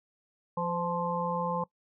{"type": "harmonic tone with a mistuned harmonic", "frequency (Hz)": 174.61, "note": "F3", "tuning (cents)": 0, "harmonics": [1, 3, 5, 6], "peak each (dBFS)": [-34, -34, -34, -34], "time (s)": [0.57, 1.64], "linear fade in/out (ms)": 5, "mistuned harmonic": 3, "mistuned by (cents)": -31, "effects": ["noise-tail reverb RT60 0.1 s tail -21 dB re dry"]}